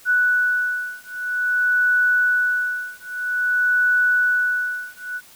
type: beating tone pair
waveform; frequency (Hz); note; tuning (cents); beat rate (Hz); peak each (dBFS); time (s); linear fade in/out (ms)
sine; 1480 / 1480.51; F#6 / F#6; 0 / +1; 0.51; -20; 0.05-5.21; 50
effects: white hiss -48 dBFS RMS until 5.35 s